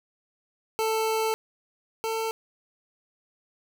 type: tone pair in turn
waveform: 25% pulse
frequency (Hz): 442.1 / 447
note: A4 / A4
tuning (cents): +8 / +27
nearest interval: unison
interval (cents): 19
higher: second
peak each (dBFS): -20 / -23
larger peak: first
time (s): 0.79-1.34 / 2.04-2.31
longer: first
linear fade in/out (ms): 0
effects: none